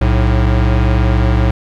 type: tone pair together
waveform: square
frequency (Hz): 60.9 / 108.51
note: B1 / A2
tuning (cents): -24 / -24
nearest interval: minor seventh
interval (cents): 1000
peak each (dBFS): -12 / -15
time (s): 0.01-1.51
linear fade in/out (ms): 5
effects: low-pass 3000 Hz 12 dB/octave + 8-bit